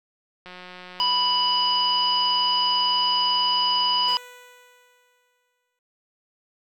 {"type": "click train", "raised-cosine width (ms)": 0.3, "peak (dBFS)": -25, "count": 670, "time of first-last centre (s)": [0.46, 4.156], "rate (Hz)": 181}
{"type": "harmonic tone", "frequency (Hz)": 987.8, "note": "B5", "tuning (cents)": 0, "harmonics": [1, 3, 5], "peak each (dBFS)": [-23, -23, -24], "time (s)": [1, 4.17], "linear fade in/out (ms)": 0}
{"type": "tone with exponential decay", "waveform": "10% pulse", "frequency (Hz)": 493.9, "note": "B4", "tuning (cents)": 0, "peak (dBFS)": -29, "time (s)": [4.08, 5.79], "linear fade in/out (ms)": 2, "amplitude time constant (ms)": 370}
{"effects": []}